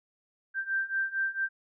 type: beating tone pair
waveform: sine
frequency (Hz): 1568 / 1572.4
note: G6 / G6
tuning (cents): 0 / +5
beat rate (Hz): 4.4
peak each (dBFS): -32 / -30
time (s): 0.54-1.49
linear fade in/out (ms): 50
effects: none